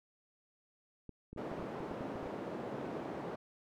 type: clicks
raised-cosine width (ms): 3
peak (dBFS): -34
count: 12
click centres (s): 1.093 / 1.33 / 1.363 / 1.516 / 1.596 / 1.628 / 1.805 / 1.911 / 2.009 / 2.157 / 2.229 / 2.262
type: band-pass noise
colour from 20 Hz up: white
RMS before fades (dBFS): -42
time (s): 1.37-3.36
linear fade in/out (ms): 10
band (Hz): 170 to 550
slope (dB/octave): 12
effects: none